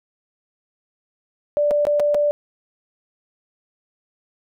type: tone with dropouts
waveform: sine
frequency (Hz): 587.3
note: D5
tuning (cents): 0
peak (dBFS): -15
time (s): 1.57-2.31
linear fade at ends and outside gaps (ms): 0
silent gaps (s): 1.709-1.713 / 1.852-1.869 / 1.997-2.001 / 2.145-2.149
effects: none